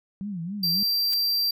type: tone with vibrato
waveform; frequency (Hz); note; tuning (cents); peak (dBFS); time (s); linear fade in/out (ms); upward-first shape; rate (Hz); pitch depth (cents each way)
sine; 185; F#3; 0; -29; 0.21-0.83; 0; sine; 3.6; 210
type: tone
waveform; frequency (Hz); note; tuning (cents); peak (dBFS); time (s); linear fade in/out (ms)
square; 4709; D8; +4; -22; 0.63-1.51; 5
type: noise with exponential growth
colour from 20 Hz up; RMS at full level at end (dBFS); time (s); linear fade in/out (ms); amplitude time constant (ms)
blue; -30; 1.04-1.14; 2; 20
effects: none